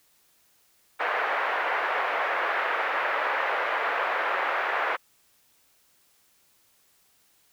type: band-pass noise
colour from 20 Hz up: white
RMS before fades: -27 dBFS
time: 0.99-4.97 s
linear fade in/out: 20 ms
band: 500 to 1900 Hz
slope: 24 dB/octave
effects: white hiss -64 dBFS RMS until 7.52 s